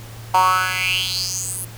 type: tone with high-pass filter sweep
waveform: 10% pulse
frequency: 185 Hz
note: F#3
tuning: in tune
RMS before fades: -20 dBFS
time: 0.34-1.65 s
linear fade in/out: 5 ms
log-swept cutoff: 860 to 11000 Hz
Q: 5.8
effects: added 113 Hz sine -35 dBFS peak until 1.77 s + pink hiss -41 dBFS RMS until 1.77 s